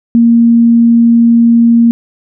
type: tone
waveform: sine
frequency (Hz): 233.1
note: A#3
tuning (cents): 0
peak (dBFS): -3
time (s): 0.15-1.91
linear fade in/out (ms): 0
effects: none

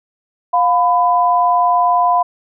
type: tone pair together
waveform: sine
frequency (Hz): 707.8 / 1001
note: F5 / B5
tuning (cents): +23 / +23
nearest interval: tritone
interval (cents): 600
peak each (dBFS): -13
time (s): 0.53-2.23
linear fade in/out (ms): 10
effects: none

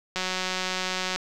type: click train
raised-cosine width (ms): 0.2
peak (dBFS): -11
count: 186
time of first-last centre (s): 0.16-1.16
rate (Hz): 185
effects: none

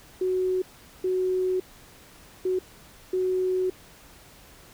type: tone bursts at uneven times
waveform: sine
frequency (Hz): 370.4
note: F#4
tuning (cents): +2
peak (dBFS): -22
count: 4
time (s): 0.21-0.62 / 1.04-1.6 / 2.45-2.59 / 3.13-3.7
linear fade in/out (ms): 5
effects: pink hiss -51 dBFS RMS until 4.73 s

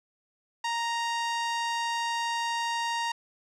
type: tone with low-pass filter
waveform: sawtooth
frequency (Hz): 932.3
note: A#5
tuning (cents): 0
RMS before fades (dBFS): -30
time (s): 0.64-3.12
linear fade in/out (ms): 5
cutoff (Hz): 6200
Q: 0.96
effects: none

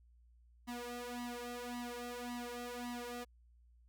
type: tone with flanger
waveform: sawtooth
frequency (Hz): 242.5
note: B3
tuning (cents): -31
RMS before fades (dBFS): -44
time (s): 0.67-3.25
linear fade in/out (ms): 20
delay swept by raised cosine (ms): 1 to 2.6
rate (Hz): 1.8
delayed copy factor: +0.9
effects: added 59 Hz sine -62 dBFS peak until 3.88 s

